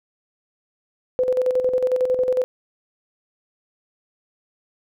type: tone with tremolo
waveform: sine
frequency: 507 Hz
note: B4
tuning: 45 cents sharp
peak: -15 dBFS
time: 1.19-2.44 s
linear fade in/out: 0 ms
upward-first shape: square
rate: 11 Hz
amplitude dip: 55%
effects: none